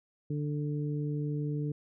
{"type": "harmonic tone", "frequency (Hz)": 147.6, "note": "D3", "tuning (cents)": 9, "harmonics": [1, 2, 3], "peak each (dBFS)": [-31, -37, -41], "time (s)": [0.3, 1.72], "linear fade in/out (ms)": 5, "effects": []}